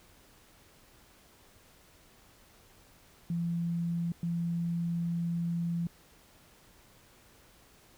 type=tone bursts at uneven times; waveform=sine; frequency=170 Hz; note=F3; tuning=46 cents flat; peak=-29 dBFS; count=2; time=3.3-4.12 / 4.23-5.87 s; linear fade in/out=2 ms; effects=pink hiss -60 dBFS RMS until 7.97 s